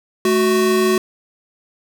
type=tone pair together; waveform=square; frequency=216.8 / 370 Hz; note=A3 / F#4; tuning=-25 / 0 cents; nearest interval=major sixth; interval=925 cents; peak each=-20 / -15 dBFS; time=0.25-0.98 s; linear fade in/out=2 ms; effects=none